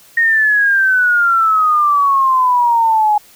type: exponential sweep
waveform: sine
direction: down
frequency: 1864.7 to 830.6 Hz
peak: -9 dBFS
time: 0.17-3.18 s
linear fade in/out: 5 ms
effects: white hiss -45 dBFS RMS until 3.35 s